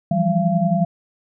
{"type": "tone cluster", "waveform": "sine", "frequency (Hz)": [165.2, 176.4, 196, 683], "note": ["E3", "F3", "G3", "F5"], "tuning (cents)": [4, 18, 0, -39], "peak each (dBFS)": -21, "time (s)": [0.11, 0.85], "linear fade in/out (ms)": 5, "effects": []}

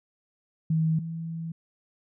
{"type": "tone pair in turn", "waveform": "sine", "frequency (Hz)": [160, 164.21], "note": ["D#3", "E3"], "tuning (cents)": [49, -6], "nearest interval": "unison", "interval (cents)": 45, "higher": "second", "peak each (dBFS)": [-21, -31], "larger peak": "first", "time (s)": [[0.7, 0.99], [0.99, 1.52]], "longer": "second", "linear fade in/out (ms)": 5, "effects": []}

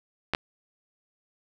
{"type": "clicks", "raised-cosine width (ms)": 0.3, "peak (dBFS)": -9, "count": 2, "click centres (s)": [0.336, 0.349], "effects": ["8-bit"]}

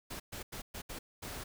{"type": "noise bursts at uneven times", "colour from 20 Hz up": "pink", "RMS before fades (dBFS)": -43, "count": 6, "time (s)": [[0.1, 0.2], [0.32, 0.43], [0.52, 0.62], [0.74, 0.82], [0.89, 0.99], [1.22, 1.44]], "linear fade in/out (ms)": 10, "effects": []}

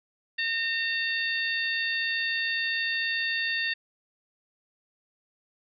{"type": "harmonic tone with a mistuned harmonic", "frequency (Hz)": 907, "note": "A#5", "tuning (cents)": -48, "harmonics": [2, 3, 4, 5], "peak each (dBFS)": [-28, -32, -34, -36], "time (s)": [0.38, 3.74], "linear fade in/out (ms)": 10, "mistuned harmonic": 2, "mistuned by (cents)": 17, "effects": []}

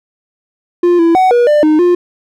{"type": "tone with pitch steps", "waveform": "triangle", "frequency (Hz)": [350.6, 334, 748, 481.2, 595, 307.8, 353.5], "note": ["F4", "E4", "F#5", "B4", "D5", "D#4", "F4"], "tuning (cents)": [7, 23, 19, -45, 22, -19, 21], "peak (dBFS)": -4, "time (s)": [0.83, 1.95], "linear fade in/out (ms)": 5, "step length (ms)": 160, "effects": []}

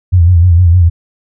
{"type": "tone with vibrato", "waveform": "sine", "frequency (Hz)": 87.31, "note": "F2", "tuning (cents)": 0, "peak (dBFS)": -3, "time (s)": [0.12, 0.9], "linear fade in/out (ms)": 20, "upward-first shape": "sine", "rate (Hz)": 6.5, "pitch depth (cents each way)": 89, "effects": []}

